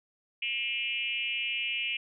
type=tone with frequency modulation; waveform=sine; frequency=2637 Hz; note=E7; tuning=in tune; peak=-29 dBFS; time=0.42-1.97 s; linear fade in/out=5 ms; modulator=243 Hz; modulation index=1.4; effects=none